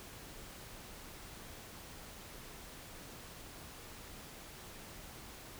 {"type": "silence", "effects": ["pink hiss -51 dBFS RMS until 5.59 s"]}